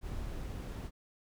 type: noise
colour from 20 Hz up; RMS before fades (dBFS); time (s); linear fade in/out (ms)
brown; -40; 0.01-0.91; 50
effects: none